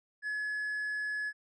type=tone with hard clipping; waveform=sine; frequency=1700 Hz; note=G#6; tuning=40 cents sharp; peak=-33 dBFS; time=0.22-1.33 s; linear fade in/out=50 ms; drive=2 dB; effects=resampled to 22050 Hz